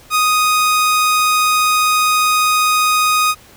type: tone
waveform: sawtooth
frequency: 1245 Hz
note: D#6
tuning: 1 cent sharp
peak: -8 dBFS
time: 0.1-3.35 s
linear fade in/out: 50 ms
effects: pink hiss -44 dBFS RMS until 3.56 s